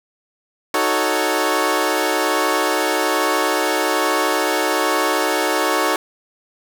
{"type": "chord", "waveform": "15% pulse", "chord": "D# half-diminished seventh", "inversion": "none", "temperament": "equal", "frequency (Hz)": [311.1, 370, 440, 554.4], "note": ["D#4", "F#4", "A4", "C#5"], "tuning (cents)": [0, 0, 0, 0], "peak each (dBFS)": -16, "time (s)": [0.74, 5.96], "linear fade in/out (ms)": 2, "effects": []}